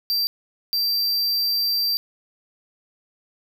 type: tone bursts at uneven times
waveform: square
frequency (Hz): 4699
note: D8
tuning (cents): 0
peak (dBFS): -20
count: 2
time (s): 0.1-0.27 / 0.73-1.97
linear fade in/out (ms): 0
effects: 10-bit